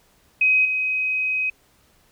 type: tone with level steps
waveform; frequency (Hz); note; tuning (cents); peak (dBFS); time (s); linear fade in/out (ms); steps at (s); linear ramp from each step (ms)
sine; 2525; D#7; +25; -14 / -20; 0.41-1.5; 5; 0.65; 2
effects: pink hiss -59 dBFS RMS until 2.11 s